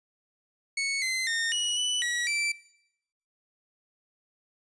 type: tone with pitch steps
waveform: sawtooth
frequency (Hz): 2212 / 2061 / 1831 / 2919 / 2979 / 1922 / 2334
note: C#7 / C7 / A#6 / F#7 / F#7 / B6 / D7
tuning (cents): -4 / -27 / -32 / -24 / +11 / -48 / -11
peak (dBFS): -23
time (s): 0.77-2.52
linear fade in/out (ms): 5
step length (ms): 250
effects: noise-tail reverb RT60 0.8 s tail -19 dB re dry + resampled to 22050 Hz